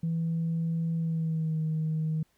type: tone with pitch glide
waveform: sine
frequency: 164.8 to 157.36 Hz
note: E3 to D#3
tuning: 0 to +20 cents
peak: -25 dBFS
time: 0.03-2.23 s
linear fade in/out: 5 ms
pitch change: -80 cents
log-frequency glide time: 0.96-1.6 s
effects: tanh soft clip ceiling -23 dBFS + pink hiss -70 dBFS RMS until 2.37 s